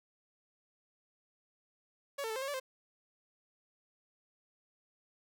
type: tone with pitch steps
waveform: sawtooth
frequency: 562 / 449.1 / 438.9 / 525 / 544 / 577 / 523 Hz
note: C#5 / A4 / A4 / C5 / C#5 / D5 / C5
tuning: +24 / +35 / -4 / +6 / -33 / -31 / -1 cents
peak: -32 dBFS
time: 2.18-2.6 s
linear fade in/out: 10 ms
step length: 60 ms
effects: none